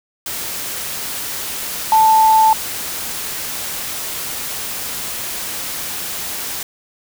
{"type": "tone in noise", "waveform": "sine", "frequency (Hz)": 880, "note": "A5", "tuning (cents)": 0, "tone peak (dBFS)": -8, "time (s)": [1.92, 2.53], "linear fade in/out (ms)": 2, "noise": "white", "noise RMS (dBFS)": -25, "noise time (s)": [0.26, 6.63], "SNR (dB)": 14, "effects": []}